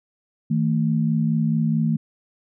sine tone pair together, 159.5 / 224.1 Hz, D#3 / A3, +43 / +32 cents, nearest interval tritone, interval 589 cents, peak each -20 / -21 dBFS, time 0.5-1.97 s, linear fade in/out 10 ms, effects none

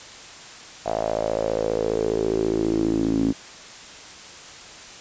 sawtooth tone with band-pass filter sweep, 54.8 Hz, A1, 6 cents flat, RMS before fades -23 dBFS, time 0.85-3.33 s, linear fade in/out 20 ms, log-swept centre 680 to 270 Hz, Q 6, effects white hiss -41 dBFS RMS until 5 s + resampled to 16000 Hz

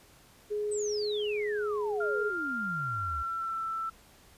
sine tone, 418.3 Hz, G#4, 12 cents sharp, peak -29 dBFS, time 0.5-2.31 s, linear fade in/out 20 ms
sine exponential sweep, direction down, 8372 to 65.2 Hz, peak -36 dBFS, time 0.71-3.23 s, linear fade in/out 10 ms
sine tone with pitch glide, 1396.9 to 1330 Hz, F6 to E6, 0 to +15 cents, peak -31 dBFS, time 2-3.9 s, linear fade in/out 10 ms, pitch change -85 cents, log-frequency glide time 2.62-3.65 s
effects pink hiss -58 dBFS RMS until 4.37 s + resampled to 32000 Hz

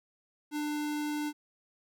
square tone, 298 Hz, D4, 25 cents sharp, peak -32 dBFS, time 0.51-1.33 s, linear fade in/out 50 ms, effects none

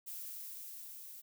violet noise with level ramp, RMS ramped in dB -44 to -51 dBFS, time 0.06-1.22 s, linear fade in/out 20 ms, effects none

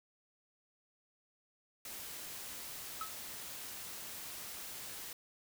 white noise, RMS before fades -46 dBFS, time 1.85-5.13 s, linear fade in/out 2 ms
triangle tone with exponential decay, 1290 Hz, E6, 38 cents flat, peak -33 dBFS, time 3.01-3.15 s, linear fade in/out 2 ms, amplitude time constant 30 ms
effects none

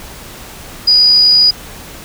sine tone, 4916 Hz, D#8, 22 cents flat, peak -5 dBFS, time 0.87-1.51 s, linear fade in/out 10 ms, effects pink hiss -32 dBFS RMS until 2.04 s

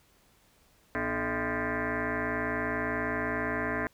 sine tone with frequency modulation, 668 Hz, E5, 23 cents sharp, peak -28 dBFS, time 0.95-3.87 s, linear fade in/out 0 ms, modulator 183 Hz, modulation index 7, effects pink hiss -64 dBFS RMS until 3.93 s

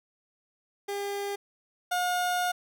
30% pulse tone pair in turn, 402.6 / 717.4 Hz, G4 / F5, +46 / +46 cents, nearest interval minor seventh, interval 1000 cents, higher second, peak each -28 / -23 dBFS, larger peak second, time 0.88-1.36 / 1.91-2.52 s, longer second, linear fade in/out 10 ms, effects none

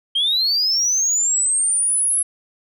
sine linear sweep, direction up, 3136 to 11000 Hz, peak -14 dBFS, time 0.15-2.23 s, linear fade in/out 10 ms, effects tanh soft clip ceiling -13 dBFS

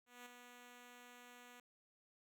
5% pulse tone with ADSR envelope, 244.6 Hz, B3, 16 cents flat, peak -40 dBFS, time 0.06-1.6 s, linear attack 200 ms, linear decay 6 ms, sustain -6 dB, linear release 3 ms, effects none

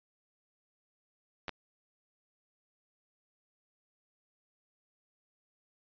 clicks, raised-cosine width 0.3 ms, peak -21 dBFS, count 2, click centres 1.482 / 1.493 s, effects resampled to 11025 Hz

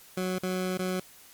20% pulse tone with dropouts, 184.5 Hz, F#3, 5 cents flat, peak -23 dBFS, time 0.17-1 s, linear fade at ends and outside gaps 5 ms, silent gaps 0.385-0.431 / 0.775-0.791 s, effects white hiss -53 dBFS RMS until 1.33 s + MP3 96 kbps

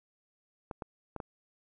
clicks, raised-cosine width 1 ms, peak -24 dBFS, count 4, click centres 0.712 / 0.822 / 1.163 / 1.202 s, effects none

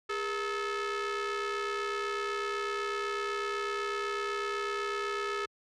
sawtooth ring-modulated tone, 440 Hz, A4, in tune, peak -24 dBFS, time 0.09-5.46 s, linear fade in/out 10 ms, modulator 846 Hz, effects high-pass 100 Hz 12 dB/octave + low-pass 5000 Hz 12 dB/octave

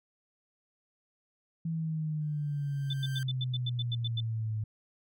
sine exponential sweep, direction down, 164.81 to 107.3 Hz, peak -30 dBFS, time 1.65-4.64 s, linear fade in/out 5 ms
sawtooth tone with exponential growth, 1568 Hz, G6, in tune, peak -36 dBFS, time 2.21-3.23 s, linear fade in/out 1 ms, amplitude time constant 220 ms
sine tone bursts, 3522 Hz, A7, 1 cent sharp, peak -33 dBFS, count 11, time 2.9-4.204 s, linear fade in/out 5 ms, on 34 ms, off 93 ms
effects none

